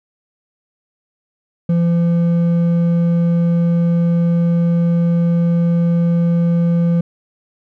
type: tone with hard clipping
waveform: sine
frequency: 170.3 Hz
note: F3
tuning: 43 cents flat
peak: -13 dBFS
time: 1.69-7.01 s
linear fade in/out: 5 ms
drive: 5 dB
effects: none